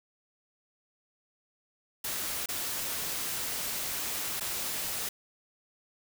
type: noise with dropouts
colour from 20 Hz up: white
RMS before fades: -34 dBFS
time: 2.04-5.09 s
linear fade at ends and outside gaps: 5 ms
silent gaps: 2.46-2.487 / 4.399-4.407 s
effects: none